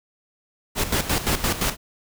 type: noise with tremolo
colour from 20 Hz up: pink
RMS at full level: -21 dBFS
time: 0.75-1.77 s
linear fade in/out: 50 ms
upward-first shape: square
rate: 5.8 Hz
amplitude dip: 70%
effects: none